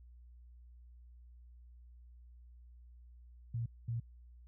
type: tone bursts at uneven times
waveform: sine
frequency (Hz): 116.54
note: A#2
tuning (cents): 0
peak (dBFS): -34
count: 2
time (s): 3.54-3.66 / 3.88-4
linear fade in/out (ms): 5
effects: added 60 Hz sine -54 dBFS peak until 4.47 s